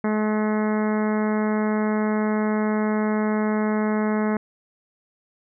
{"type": "harmonic tone", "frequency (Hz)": 213.8, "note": "A3", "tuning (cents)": -49, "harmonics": [1, 2, 3, 4, 5, 6, 7, 8, 9, 10], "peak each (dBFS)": [-21, -27, -31, -33, -35, -37, -38, -39, -40, -41], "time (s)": [0.04, 4.37], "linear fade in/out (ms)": 2, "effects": []}